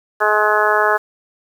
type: harmonic tone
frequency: 211.7 Hz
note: G#3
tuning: 33 cents sharp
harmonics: 2 / 3 / 4 / 5 / 6 / 7 / 8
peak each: -20 / -20 / -20 / -20 / -20 / -20 / -20 dBFS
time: 0.2-0.98 s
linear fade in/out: 20 ms
effects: 7-bit